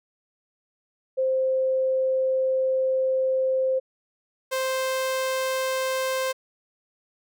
sine / sawtooth tone pair in turn, 523.3 / 523.3 Hz, C5 / C5, 0 / 0 cents, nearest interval unison, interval 0 cents, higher neither, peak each -20 dBFS, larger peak neither, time 1.17-3.8 / 4.51-6.33 s, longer first, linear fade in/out 20 ms, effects none

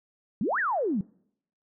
sine exponential two-way sweep, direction up then down, 174.6 to 1930 to 174.6 Hz, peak -24 dBFS, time 0.41-1.01 s, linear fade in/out 2 ms, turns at 0.59 s, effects noise-tail reverb RT60 0.7 s tail -26 dB re dry

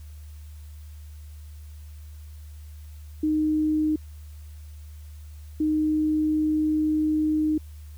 sine tone bursts at uneven times, 308.1 Hz, D#4, 17 cents flat, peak -20 dBFS, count 2, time 3.23-3.96 / 5.6-7.58 s, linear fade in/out 5 ms, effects added 75 Hz sine -39 dBFS peak until 7.97 s + white hiss -58 dBFS RMS until 7.97 s

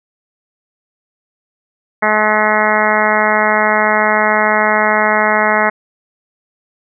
harmonic tone, 213.5 Hz, G#3, 48 cents sharp, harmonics 1 / 2 / 3 / 4 / 5 / 6 / 7 / 8 / 9 / 10, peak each -22 / -22 / -17 / -17 / -20 / -20 / -20 / -21 / -18 / -21 dBFS, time 2.02-5.7 s, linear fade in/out 10 ms, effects none

